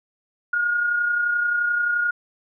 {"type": "tone with amplitude modulation", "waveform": "sine", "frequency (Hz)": 1431, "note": "F6", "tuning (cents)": 42, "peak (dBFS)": -17, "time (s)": [0.53, 2.11], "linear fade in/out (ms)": 5, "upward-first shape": "sine", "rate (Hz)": 31.5, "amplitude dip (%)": 40, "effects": []}